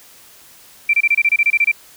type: tone bursts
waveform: sine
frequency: 2349 Hz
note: D7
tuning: in tune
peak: -10 dBFS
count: 12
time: 0.89-1.716 s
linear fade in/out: 5 ms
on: 45 ms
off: 26 ms
effects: white hiss -45 dBFS RMS until 1.96 s